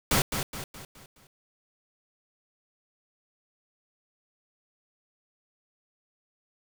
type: noise with echo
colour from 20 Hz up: pink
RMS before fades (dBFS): -23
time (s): 0.11-0.22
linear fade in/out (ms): 2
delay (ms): 210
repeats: 5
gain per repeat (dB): -7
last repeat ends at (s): 1.27
effects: none